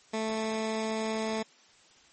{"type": "tone", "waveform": "15% pulse", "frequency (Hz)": 220, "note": "A3", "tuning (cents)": 0, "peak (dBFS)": -23, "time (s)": [0.13, 1.43], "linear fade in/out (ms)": 10, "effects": ["white hiss -59 dBFS RMS until 2.12 s", "MP3 32 kbps"]}